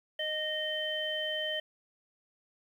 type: harmonic tone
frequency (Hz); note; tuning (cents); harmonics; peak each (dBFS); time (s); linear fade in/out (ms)
617; D#5; -15; 1 / 3 / 5; -36 / -37 / -34; 0.19-1.6; 5
effects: 10-bit